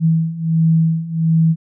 sine beating tone pair, 161.6 / 163 Hz, E3 / E3, -34 / -19 cents, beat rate 1.4 Hz, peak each -17 / -14 dBFS, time 0-1.56 s, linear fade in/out 50 ms, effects none

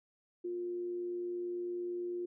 sine tone with amplitude modulation, 353.3 Hz, F4, 20 cents sharp, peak -34 dBFS, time 0.44-2.26 s, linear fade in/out 10 ms, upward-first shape sine, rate 109 Hz, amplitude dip 25%, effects none

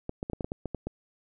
clicks, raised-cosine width 2 ms, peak -19 dBFS, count 10, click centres 0.094 / 0.229 / 0.299 / 0.333 / 0.408 / 0.445 / 0.519 / 0.657 / 0.747 / 0.87 s, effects none

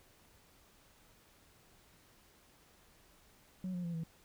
sine tone with pitch steps, 185 / 177.57 / 170.43 / 163.58 Hz, F#3 / F3 / F3 / E3, 0 / +29 / -42 / -13 cents, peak -34 dBFS, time 3.64-4.036 s, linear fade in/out 2 ms, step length 99 ms, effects tanh soft clip ceiling -35 dBFS + pink hiss -65 dBFS RMS until 4.24 s

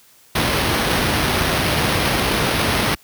pink noise with sample-and-hold, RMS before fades -18 dBFS, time 0.35-2.95 s, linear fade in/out 5 ms, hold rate 7350 Hz, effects white hiss -51 dBFS RMS until 3.03 s + high-pass 60 Hz 12 dB/octave

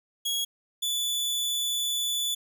sawtooth tone pair in turn, 3322 / 3469 Hz, G#7 / A7, 0 / -25 cents, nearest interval minor second, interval 75 cents, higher second, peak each -23 dBFS, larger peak neither, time 0.25-0.45 / 0.82-2.35 s, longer second, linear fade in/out 10 ms, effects none

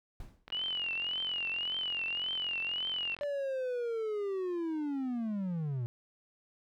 brown noise with exponential decay, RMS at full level -42 dBFS, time 0.2-0.51 s, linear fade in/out 2 ms, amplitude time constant 66 ms
click train, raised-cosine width 0.3 ms, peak -30 dBFS, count 123, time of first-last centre 0.48-3.234 s, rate 44.3 Hz
sine tone with vibrato, 2886 Hz, F#7, 44 cents flat, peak -32 dBFS, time 0.52-3.15 s, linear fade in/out 5 ms, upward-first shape triangle, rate 1.8 Hz, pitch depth 150 cents each way
triangle linear sweep, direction down, 587.3 to 114.8 Hz, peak -30 dBFS, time 3.21-5.86 s, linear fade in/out 0 ms
effects none

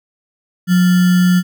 sine tone with sample-and-hold, 180.4 Hz, F#3, 44 cents flat, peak -8 dBFS, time 0.67-1.43 s, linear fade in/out 50 ms, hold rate 1575 Hz, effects none

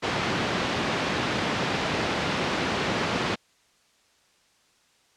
pink band-pass noise, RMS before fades -27 dBFS, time 0.02-3.36 s, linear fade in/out 20 ms, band 150 to 3900 Hz, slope 12 dB/octave, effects white hiss -63 dBFS RMS until 5.16 s + low-pass 7000 Hz 12 dB/octave

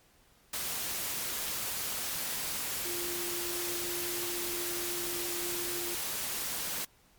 sine tone in noise, 349.2 Hz, F4, in tune, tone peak -39 dBFS, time 2.85-5.95 s, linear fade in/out 5 ms, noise white, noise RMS -35 dBFS, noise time 0.53-6.85 s, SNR -7 dB, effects pink hiss -64 dBFS RMS until 7.18 s + MP3 96 kbps

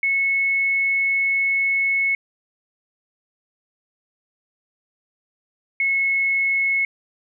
sine tone pair in turn, 2196 / 2187 Hz, C#7 / C#7, -17 / -24 cents, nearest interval unison, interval 7 cents, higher first, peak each -17 dBFS, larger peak neither, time 0.03-2.15 / 5.8-6.85 s, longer first, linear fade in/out 2 ms, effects none

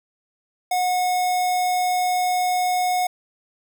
square tone with notch filter, 728 Hz, F#5, 28 cents flat, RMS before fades -21 dBFS, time 0.71-3.07 s, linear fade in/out 5 ms, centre 2900 Hz, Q 1.7, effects none

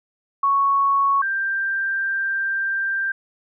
sine tone pair in turn, 1108.7 / 1579.8 Hz, C#6 / G6, 0 / +13 cents, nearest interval tritone, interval 613 cents, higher second, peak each -15 / -20 dBFS, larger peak first, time 0.43-1.22 / 1.22-3.12 s, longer second, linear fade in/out 5 ms, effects none

